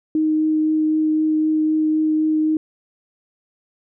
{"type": "tone with vibrato", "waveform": "sine", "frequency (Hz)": 311.1, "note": "D#4", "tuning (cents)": 0, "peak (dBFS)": -15, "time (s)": [0.15, 2.57], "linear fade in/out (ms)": 2, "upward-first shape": "triangle", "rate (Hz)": 3.9, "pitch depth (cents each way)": 9, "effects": []}